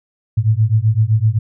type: beating tone pair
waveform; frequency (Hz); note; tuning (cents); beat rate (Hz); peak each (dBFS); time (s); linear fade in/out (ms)
sine; 105.9 / 113.7; G#2 / A#2; +34 / -43; 7.8; -14; 0.37-1.39; 10
effects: none

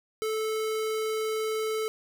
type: tone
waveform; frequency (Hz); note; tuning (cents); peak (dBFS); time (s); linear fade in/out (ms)
square; 436.9; A4; -12; -28; 0.22-1.88; 0
effects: none

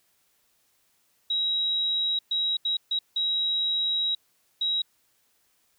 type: tone bursts at uneven times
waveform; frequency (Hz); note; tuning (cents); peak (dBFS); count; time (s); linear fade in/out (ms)
sine; 3844; B7; -48; -23; 6; 1.3-2.19 / 2.31-2.57 / 2.65-2.77 / 2.91-2.99 / 3.16-4.15 / 4.61-4.82; 5
effects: white hiss -68 dBFS RMS until 5.78 s

